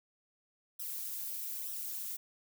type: noise with flanger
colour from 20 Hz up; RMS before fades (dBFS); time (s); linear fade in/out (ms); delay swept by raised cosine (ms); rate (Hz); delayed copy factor
violet; -40; 0.79-2.17; 10; 0.42 to 5.52; 1.1; -0.95
effects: none